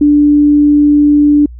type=tone; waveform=sine; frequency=293.3 Hz; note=D4; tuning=2 cents flat; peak=-4 dBFS; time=0.01-1.46 s; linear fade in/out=5 ms; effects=added 60 Hz sine -27 dBFS peak until 1.59 s